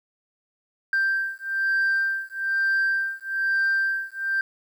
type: beating tone pair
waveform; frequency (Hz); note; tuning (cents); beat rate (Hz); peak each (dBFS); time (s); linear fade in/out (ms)
sine; 1574 / 1575.1; G6 / G6; +7 / +8; 1.1; -23; 0.93-4.41; 2
effects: tanh soft clip ceiling -17 dBFS + 9-bit